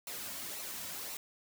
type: noise with flanger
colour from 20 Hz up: white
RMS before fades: -42 dBFS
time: 0.07-1.17 s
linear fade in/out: 2 ms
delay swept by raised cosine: 0.6 to 2.5 ms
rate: 1.9 Hz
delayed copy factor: -0.5
effects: none